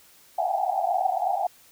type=band-pass noise; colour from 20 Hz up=pink; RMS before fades=-25 dBFS; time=0.38-1.47 s; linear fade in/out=5 ms; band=690 to 800 Hz; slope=96 dB/octave; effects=white hiss -55 dBFS RMS until 1.71 s